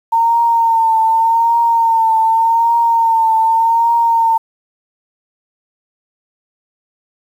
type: tone with vibrato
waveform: sine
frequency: 912 Hz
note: A#5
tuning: 38 cents flat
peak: -9 dBFS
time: 0.12-4.38 s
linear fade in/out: 10 ms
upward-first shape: triangle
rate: 0.85 Hz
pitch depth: 44 cents each way
effects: 7-bit